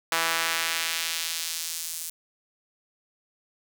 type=tone with high-pass filter sweep; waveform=sawtooth; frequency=164.81 Hz; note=E3; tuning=in tune; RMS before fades=-29 dBFS; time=0.12-2.1 s; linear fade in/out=2 ms; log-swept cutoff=1100 to 8200 Hz; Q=0.86; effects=none